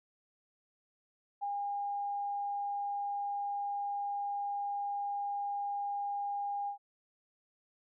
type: tone with ADSR envelope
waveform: sine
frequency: 810 Hz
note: G#5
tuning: 43 cents flat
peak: -31 dBFS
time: 1.41-6.78 s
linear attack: 27 ms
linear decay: 4 ms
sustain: -2 dB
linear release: 100 ms
effects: none